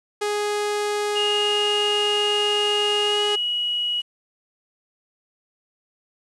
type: tone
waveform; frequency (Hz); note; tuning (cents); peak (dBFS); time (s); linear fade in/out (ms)
sawtooth; 415.3; G#4; 0; -18; 0.21-3.36; 10
type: tone with pitch glide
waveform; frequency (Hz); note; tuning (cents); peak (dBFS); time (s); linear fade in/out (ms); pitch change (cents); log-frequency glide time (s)
sine; 2859 to 2912; F7 to F#7; +40 to -28; -21; 1.15-4.02; 20; +32; 3.05-3.22
effects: resampled to 24000 Hz + 8-bit